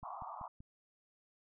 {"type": "band-pass noise", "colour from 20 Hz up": "white", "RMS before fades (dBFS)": -46, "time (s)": [0.03, 0.48], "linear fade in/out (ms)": 5, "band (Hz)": [670, 1200], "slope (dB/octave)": 96}
{"type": "click train", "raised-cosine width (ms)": 5, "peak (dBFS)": -40, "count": 4, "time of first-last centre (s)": [0.03, 0.605], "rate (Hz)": 5.22}
{"effects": []}